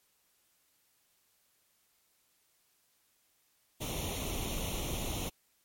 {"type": "noise with comb filter", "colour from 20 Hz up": "pink", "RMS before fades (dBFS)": -36, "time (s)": [3.8, 5.3], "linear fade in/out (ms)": 20, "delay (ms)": 0.31, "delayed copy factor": 0.8, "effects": ["white hiss -72 dBFS RMS until 5.64 s", "MP3 64 kbps"]}